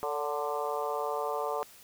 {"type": "harmonic tone with a mistuned harmonic", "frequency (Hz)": 148.1, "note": "D3", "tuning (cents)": 15, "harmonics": [3, 4, 5, 6, 7, 8], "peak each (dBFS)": [-35, -36, -37, -38, -38, -39], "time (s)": [0.03, 1.63], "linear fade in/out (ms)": 0, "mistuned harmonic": 4, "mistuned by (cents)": -52, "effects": ["white hiss -54 dBFS RMS until 1.83 s"]}